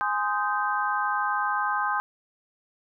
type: chord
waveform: sine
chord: Ab major seventh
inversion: none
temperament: just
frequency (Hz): 830.6 / 1038.3 / 1245.9 / 1557.4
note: Ab5 / C6 / Eb6 / G6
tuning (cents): 0 / -14 / +2 / -12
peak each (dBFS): -29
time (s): 0.01-2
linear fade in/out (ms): 0
effects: none